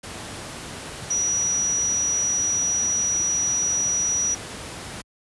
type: tone in noise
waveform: sine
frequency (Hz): 5830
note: F#8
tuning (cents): -26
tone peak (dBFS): -20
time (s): 1.1-4.35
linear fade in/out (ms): 10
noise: pink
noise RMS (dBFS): -35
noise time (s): 0.03-5.02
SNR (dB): +12
effects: high-pass 60 Hz 12 dB/octave + resampled to 24000 Hz